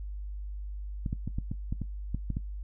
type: clicks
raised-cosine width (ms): 5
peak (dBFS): -20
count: 10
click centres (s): 1.062 / 1.129 / 1.276 / 1.385 / 1.515 / 1.725 / 1.817 / 2.146 / 2.303 / 2.369
effects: noise-tail reverb RT60 0.1 s tail -17 dB re dry + added 50 Hz sine -35 dBFS peak until 2.63 s